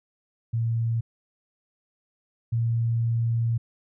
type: tone pair in turn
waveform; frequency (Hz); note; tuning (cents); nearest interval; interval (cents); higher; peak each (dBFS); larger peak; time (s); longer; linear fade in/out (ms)
sine; 115 / 115.8; A#2 / A#2; -23 / -11; unison; 12; second; -22 / -21; second; 0.53-1.01 / 2.52-3.58; second; 10
effects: none